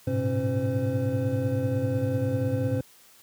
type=tone cluster; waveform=triangle; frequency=102.3 / 112.4 / 128.2 / 270.1 / 512 Hz; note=G#2 / A2 / C3 / C#4 / C5; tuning=-26 / +37 / -35 / -45 / -38 cents; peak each=-28 dBFS; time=0.07-2.81 s; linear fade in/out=5 ms; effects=white hiss -55 dBFS RMS until 3.22 s + high-pass 60 Hz 12 dB/octave